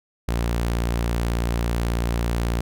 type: tone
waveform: sawtooth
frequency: 58.27 Hz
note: A#1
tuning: in tune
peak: -17 dBFS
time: 0.28-2.61 s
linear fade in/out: 5 ms
effects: none